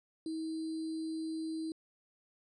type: tone with sample-and-hold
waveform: sine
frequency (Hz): 320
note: D#4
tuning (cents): +49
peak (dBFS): -35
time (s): 0.26-1.72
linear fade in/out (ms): 2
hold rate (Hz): 4410
effects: resampled to 22050 Hz